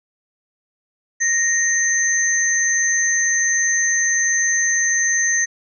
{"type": "tone pair together", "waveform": "sine", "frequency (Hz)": [1864.7, 6214], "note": ["A#6", "G8"], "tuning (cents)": [0, -16], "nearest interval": "octave + major sixth", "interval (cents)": 2084, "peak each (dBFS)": -18, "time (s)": [1.2, 5.46], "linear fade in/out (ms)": 20, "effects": []}